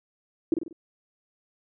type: tone with echo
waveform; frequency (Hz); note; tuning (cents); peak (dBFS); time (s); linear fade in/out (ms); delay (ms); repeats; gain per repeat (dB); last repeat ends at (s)
sine; 329.6; E4; 0; -17; 0.52-0.54; 2; 47; 4; -6; 0.728
effects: none